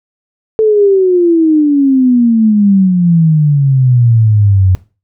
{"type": "exponential sweep", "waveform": "sine", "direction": "down", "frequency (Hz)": [443.8, 91.1], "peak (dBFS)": -5, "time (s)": [0.59, 4.75], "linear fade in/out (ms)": 0, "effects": ["noise-tail reverb RT60 0.3 s tail -18 dB re dry"]}